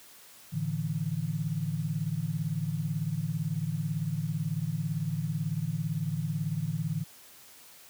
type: chord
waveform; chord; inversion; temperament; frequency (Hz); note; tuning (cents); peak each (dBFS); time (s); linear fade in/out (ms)
sine; A suspended fourth; none; equal; 110 / 146.83 / 164.81; A2 / D3 / E3; 0 / 0 / 0; -36 / -32 / -32; 0.52-7.04; 20
effects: white hiss -53 dBFS RMS until 7.89 s + high-pass 60 Hz 12 dB/octave